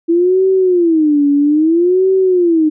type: tone with vibrato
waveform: sine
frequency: 329.6 Hz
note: E4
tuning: in tune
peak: -8 dBFS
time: 0.08-2.7 s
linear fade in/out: 20 ms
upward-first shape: sine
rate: 0.61 Hz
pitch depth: 250 cents each way
effects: none